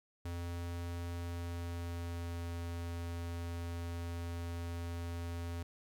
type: tone with pitch glide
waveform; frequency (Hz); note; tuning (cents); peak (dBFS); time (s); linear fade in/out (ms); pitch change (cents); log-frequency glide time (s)
square; 86.2 to 85.36; F2 to F2; -22 to -39; -39; 0.25-5.63; 5; -17; 1.13-2.49
effects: 13-bit